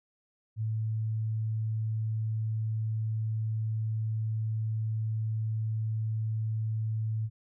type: tone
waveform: sine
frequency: 110 Hz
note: A2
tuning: in tune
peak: -28 dBFS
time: 0.56-7.3 s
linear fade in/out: 50 ms
effects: none